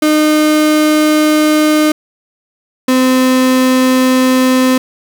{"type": "tone pair in turn", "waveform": "35% pulse", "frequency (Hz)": [305.7, 257.5], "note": ["D#4", "C4"], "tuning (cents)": [-30, -28], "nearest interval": "minor third", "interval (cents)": 298, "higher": "first", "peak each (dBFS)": -6, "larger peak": "neither", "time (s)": [[0.02, 1.92], [2.88, 4.78]], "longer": "neither", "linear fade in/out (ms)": 5, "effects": ["8-bit"]}